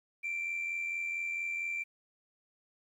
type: tone with amplitude modulation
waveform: sine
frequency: 2353 Hz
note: D7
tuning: 3 cents sharp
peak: -29 dBFS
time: 0.23-1.84 s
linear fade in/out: 20 ms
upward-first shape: sine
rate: 84.4 Hz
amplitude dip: 50%
effects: tanh soft clip ceiling -30 dBFS + 11-bit